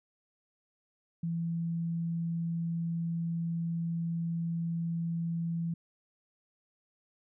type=tone; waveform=sine; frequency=167.4 Hz; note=E3; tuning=27 cents sharp; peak=-30 dBFS; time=1.23-5.74 s; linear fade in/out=5 ms; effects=none